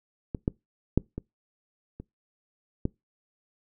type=clicks; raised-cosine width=3 ms; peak=-17 / -11 / -7 / -20 / -26 / -13 dBFS; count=6; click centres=0.348 / 0.479 / 0.976 / 1.18 / 2 / 2.854 s; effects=noise-tail reverb RT60 0.2 s tail -24 dB re dry